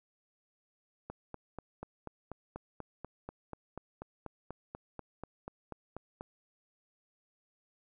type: click train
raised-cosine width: 1 ms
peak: -27 dBFS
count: 22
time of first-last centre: 1.1-6.209 s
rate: 4.11 Hz
effects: none